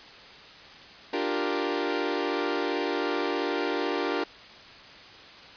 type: chord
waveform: sawtooth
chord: G minor seventh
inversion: second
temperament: equal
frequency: 293.7 / 349.2 / 392 / 466.2 Hz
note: D4 / F4 / G4 / Bb4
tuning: 0 / 0 / 0 / 0 cents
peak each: -28 dBFS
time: 1.13-4.24 s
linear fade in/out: 5 ms
effects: white hiss -47 dBFS RMS until 5.56 s + resampled to 11025 Hz